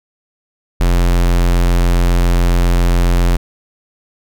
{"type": "tone", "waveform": "square", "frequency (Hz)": 43.65, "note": "F1", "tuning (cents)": 0, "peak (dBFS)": -10, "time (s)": [0.8, 3.37], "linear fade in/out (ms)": 10, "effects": []}